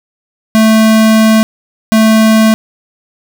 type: tone bursts at uneven times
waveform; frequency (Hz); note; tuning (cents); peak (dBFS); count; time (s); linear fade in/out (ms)
square; 220; A3; 0; -5; 2; 0.55-1.43 / 1.92-2.54; 0
effects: none